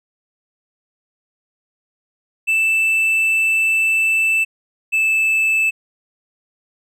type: tone pair in turn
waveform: triangle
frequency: 2646 / 2629 Hz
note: E7 / E7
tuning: +6 / -5 cents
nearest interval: unison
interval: 11 cents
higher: first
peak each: -12 dBFS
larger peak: neither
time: 2.47-4.45 / 4.92-5.71 s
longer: first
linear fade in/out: 20 ms
effects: none